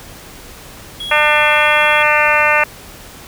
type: tone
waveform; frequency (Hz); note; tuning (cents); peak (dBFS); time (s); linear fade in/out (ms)
triangle; 3322; G#7; 0; -21; 1-2.03; 5
type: harmonic tone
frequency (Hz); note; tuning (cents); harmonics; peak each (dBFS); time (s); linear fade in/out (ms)
299.9; D4; +36; 2 / 3 / 4 / 5 / 6 / 7 / 8 / 9; -18 / -18 / -18 / -18 / -18 / -18 / -18 / -18; 1.11-2.64; 5
effects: pink hiss -36 dBFS RMS until 3.27 s